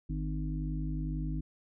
harmonic tone, 51 Hz, G#1, 31 cents flat, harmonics 1 / 3 / 5 / 6, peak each -34 / -36 / -41 / -42 dBFS, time 0.09-1.41 s, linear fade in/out 10 ms, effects none

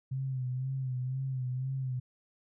sine tone with vibrato, 130 Hz, C3, 11 cents flat, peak -31 dBFS, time 0.11-2 s, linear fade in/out 10 ms, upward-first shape sine, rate 2 Hz, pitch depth 55 cents each way, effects none

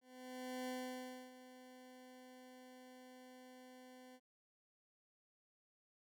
20% pulse tone with ADSR envelope, 254.2 Hz, C4, 50 cents flat, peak -37 dBFS, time 0.01-4.2 s, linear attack 670 ms, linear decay 630 ms, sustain -15 dB, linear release 52 ms, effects none

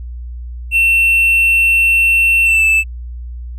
triangle tone with pitch glide, 2700 to 2635 Hz, E7 to E7, +41 to -1 cents, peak -7 dBFS, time 0.71-2.84 s, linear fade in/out 50 ms, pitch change -42 cents, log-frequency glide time 2.45-2.64 s, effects added 60 Hz sine -24 dBFS peak until 3.58 s

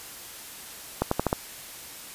accelerating click train, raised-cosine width 1 ms, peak -8 dBFS, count 5, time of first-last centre 1.02-1.329 s, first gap 94 ms, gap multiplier 0.87, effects white hiss -42 dBFS RMS until 2.14 s + resampled to 32000 Hz

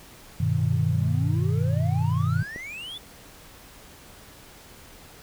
sine chord, G augmented, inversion none, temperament equal, 98 / 123.47 / 155.56 Hz, G2 / B2 / D#3, 0 / 0 / 0 cents, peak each -25 dBFS, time 0.4-2.43 s, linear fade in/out 5 ms
triangle exponential sweep, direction up, 96.1 to 3546 Hz, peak -33 dBFS, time 0.52-2.98 s, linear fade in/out 5 ms
click, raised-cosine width 2 ms, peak -24 dBFS, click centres 2.561 s
effects pink hiss -48 dBFS RMS until 5.22 s

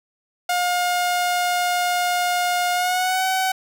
sawtooth tone with pitch glide, 713 to 755.4 Hz, F5 to F#5, +36 to +36 cents, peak -15 dBFS, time 0.49-3.52 s, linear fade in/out 5 ms, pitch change +100 cents, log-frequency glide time 2.73-3.25 s, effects none

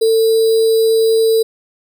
sine tone with sample-and-hold, 448.2 Hz, A4, 32 cents sharp, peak -9 dBFS, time 0.01-1.43 s, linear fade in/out 10 ms, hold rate 4410 Hz, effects none

